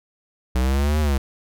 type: exponential two-way sweep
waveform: square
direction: up then down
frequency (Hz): 61.74 to 77.6 to 65.8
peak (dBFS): -18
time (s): 0.55-1.18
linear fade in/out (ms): 5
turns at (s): 1
effects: none